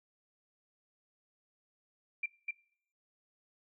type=tone with echo; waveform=sine; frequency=2366 Hz; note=D7; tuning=12 cents sharp; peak=-31 dBFS; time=2.23-2.26 s; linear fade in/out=5 ms; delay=250 ms; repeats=1; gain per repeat=-2 dB; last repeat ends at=2.51 s; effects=noise-tail reverb RT60 0.7 s tail -24 dB re dry